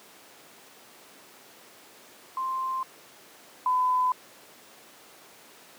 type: tone pair in turn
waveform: sine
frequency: 1046.5 / 1007.8 Hz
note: C6 / B5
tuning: 0 / +35 cents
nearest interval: minor second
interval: 65 cents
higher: first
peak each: -27 / -21 dBFS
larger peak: second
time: 2.37-2.83 / 3.66-4.12 s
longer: neither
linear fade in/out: 2 ms
effects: pink hiss -51 dBFS RMS until 5.78 s + high-pass 300 Hz 12 dB/octave